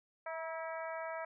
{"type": "harmonic tone with a mistuned harmonic", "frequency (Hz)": 325.1, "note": "E4", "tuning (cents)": -24, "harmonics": [2, 3, 4, 5, 6, 7], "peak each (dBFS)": [-41, -45, -47, -49, -51, -52], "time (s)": [0.26, 1.25], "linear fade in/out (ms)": 5, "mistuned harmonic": 3, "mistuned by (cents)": -27, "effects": []}